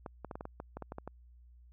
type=clicks; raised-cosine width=1 ms; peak=-27 dBFS; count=12; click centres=0.062 / 0.247 / 0.312 / 0.355 / 0.409 / 0.454 / 0.601 / 0.77 / 0.823 / 0.921 / 0.984 / 1.076 s; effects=added 60 Hz sine -55 dBFS peak until 1.72 s